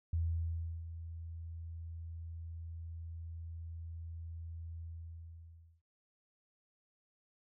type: tone with ADSR envelope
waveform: sine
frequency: 82.8 Hz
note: E2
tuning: 8 cents sharp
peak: -30 dBFS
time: 0.13-5.82 s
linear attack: 4 ms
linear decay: 700 ms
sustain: -12 dB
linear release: 1000 ms
effects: none